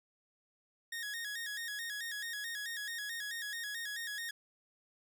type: tone with vibrato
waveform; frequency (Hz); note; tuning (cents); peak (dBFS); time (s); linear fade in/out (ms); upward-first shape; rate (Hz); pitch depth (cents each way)
sawtooth; 1760; A6; 0; -35; 0.92-4.31; 5; square; 4.6; 86
effects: none